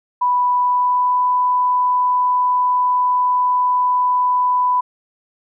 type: tone with pitch glide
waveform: sine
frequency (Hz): 987.8 to 995.2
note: B5 to B5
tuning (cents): 0 to +13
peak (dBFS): -13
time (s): 0.21-4.81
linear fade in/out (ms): 10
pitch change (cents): +13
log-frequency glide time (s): 0.54-1.24
effects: none